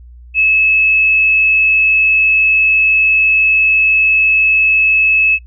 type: tone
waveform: sine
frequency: 2594 Hz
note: E7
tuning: 28 cents flat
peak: -8 dBFS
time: 0.34-5.39 s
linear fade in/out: 50 ms
effects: noise-tail reverb RT60 0.1 s tail -22 dB re dry + added 60 Hz sine -34 dBFS peak until 5.46 s